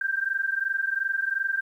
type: tone pair together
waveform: sine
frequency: 1568 / 1590.8 Hz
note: G6 / G6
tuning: 0 / +25 cents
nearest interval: unison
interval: 25 cents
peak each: -27 dBFS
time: 0.01-1.61 s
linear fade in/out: 5 ms
effects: 10-bit